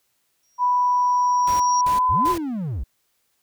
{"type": "tone with exponential growth", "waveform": "sine", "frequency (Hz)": 5650, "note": "F8", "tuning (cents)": 19, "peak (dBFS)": -24, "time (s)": [0.43, 1.81], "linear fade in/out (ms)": 2, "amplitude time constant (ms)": 300}
{"type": "tone with pitch glide", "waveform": "sine", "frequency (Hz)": [987.8, 1010.9], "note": ["B5", "B5"], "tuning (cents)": [0, 40], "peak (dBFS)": -16, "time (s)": [0.58, 2.36], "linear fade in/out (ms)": 50, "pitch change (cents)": 40, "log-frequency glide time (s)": [1.78, 2.09]}
{"type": "noise bursts", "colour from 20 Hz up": "pink", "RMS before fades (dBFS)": -33, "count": 3, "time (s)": [1.47, 2.38], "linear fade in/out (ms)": 5, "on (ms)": 130, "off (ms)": 260}
{"type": "linear two-way sweep", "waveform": "triangle", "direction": "up then down", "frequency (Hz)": [45.54, 374.7, 45.54], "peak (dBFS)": -22, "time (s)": [2.09, 2.84], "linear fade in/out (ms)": 10, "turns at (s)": 2.3}
{"effects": ["white hiss -69 dBFS RMS until 3.42 s"]}